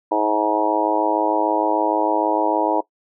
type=harmonic tone with a mistuned harmonic; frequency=106.6 Hz; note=G#2; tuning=46 cents sharp; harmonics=3 / 4 / 5 / 6 / 7 / 8 / 9; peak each=-23 / -26 / -25 / -24 / -26 / -24 / -21 dBFS; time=0.11-2.81 s; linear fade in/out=10 ms; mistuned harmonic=9; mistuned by=-17 cents; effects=noise-tail reverb RT60 0.1 s tail -19 dB re dry